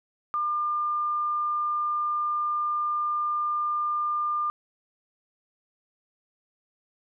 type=tone; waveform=sine; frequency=1200 Hz; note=D6; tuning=37 cents sharp; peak=-24 dBFS; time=0.34-4.5 s; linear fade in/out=0 ms; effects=none